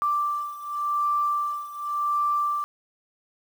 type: beating tone pair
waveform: sine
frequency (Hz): 1174.7 / 1175.59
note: D6 / D6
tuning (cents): 0 / +1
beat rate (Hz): 0.89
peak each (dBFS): -25 / -28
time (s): 0.02-2.64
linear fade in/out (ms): 0
effects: 8-bit